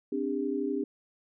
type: chord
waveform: sine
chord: C suspended second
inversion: none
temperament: equal with one note detuned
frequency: 261.6 / 293.7 / 400.7 Hz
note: C4 / D4 / G4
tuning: 0 / 0 / +38 cents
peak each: -33 / -32 / -32 dBFS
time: 0.12-0.84 s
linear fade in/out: 5 ms
effects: none